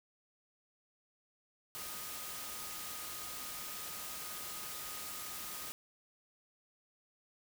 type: tone in noise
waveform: sine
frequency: 1244.5 Hz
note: D#6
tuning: in tune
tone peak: -53 dBFS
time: 1.75-5.72 s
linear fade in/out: 0 ms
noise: white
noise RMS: -44 dBFS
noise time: 1.75-5.72 s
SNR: -12 dB
effects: none